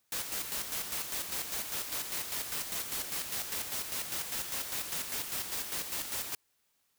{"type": "noise with tremolo", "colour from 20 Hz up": "white", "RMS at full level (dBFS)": -35, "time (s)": [0.12, 6.35], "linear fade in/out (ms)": 2, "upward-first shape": "square", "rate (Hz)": 5, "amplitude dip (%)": 50, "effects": ["white hiss -75 dBFS RMS until 6.98 s"]}